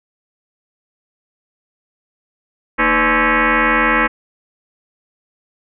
sine tone with frequency modulation, 311.1 Hz, D#4, in tune, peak -11 dBFS, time 2.78-4.08 s, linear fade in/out 20 ms, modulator 271 Hz, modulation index 7.5, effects none

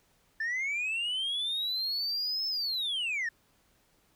sine linear two-way sweep, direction up then down, 1749 to 5274 to 1749 Hz, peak -27 dBFS, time 0.4-3.29 s, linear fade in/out 5 ms, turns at 2.47 s, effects tanh soft clip ceiling -28 dBFS + pink hiss -68 dBFS RMS until 4.15 s

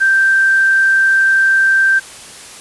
triangle tone with tanh clipping, 1568 Hz, G6, in tune, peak -8 dBFS, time 0-2 s, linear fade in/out 20 ms, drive 3 dB, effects white hiss -34 dBFS RMS until 2.6 s + resampled to 24000 Hz

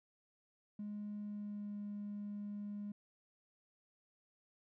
triangle tone with pitch glide, 207.7 to 205.6 Hz, G#3 to G#3, 0 to -17 cents, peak -38 dBFS, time 0.79-2.92 s, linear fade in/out 5 ms, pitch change -17 cents, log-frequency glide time 1.19-1.78 s, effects tanh soft clip ceiling -38 dBFS

